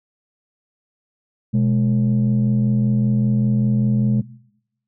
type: tone pair together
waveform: sine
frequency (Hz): 124.93 / 210.1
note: B2 / G#3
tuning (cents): +20 / +20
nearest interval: major sixth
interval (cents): 900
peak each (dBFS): -15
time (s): 1.53-4.22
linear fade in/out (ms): 20
effects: noise-tail reverb RT60 0.8 s tail -21 dB re dry + tanh soft clip ceiling -11 dBFS